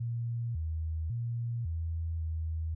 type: tone with pitch steps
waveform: sine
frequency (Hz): 117.5 / 79.9 / 117.7 / 82.1 / 80.3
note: A#2 / D#2 / A#2 / E2 / E2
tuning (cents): +14 / +47 / +17 / -6 / -45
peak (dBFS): -31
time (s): 0-2.75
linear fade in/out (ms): 10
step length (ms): 550
effects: none